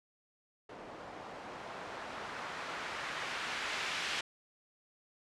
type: noise with low-pass filter sweep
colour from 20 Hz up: blue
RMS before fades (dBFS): -41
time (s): 0.69-4.21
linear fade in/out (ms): 5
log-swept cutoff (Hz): 590 to 2600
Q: 0.89
effects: low-pass 9000 Hz 12 dB/octave